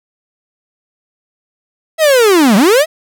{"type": "linear two-way sweep", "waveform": "45% pulse", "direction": "down then up", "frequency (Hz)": [659.3, 185, 659.3], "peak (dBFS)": -6, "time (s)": [1.98, 2.86], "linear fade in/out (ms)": 50, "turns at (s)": 2.56, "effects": []}